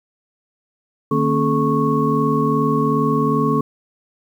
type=tone cluster; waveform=sine; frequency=152.4 / 229.3 / 271.8 / 431.3 / 1102 Hz; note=D#3 / A#3 / C#4 / A4 / C#6; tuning=-36 / -28 / -34 / -35 / -11 cents; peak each=-21 dBFS; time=1.11-3.61 s; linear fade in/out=5 ms; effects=8-bit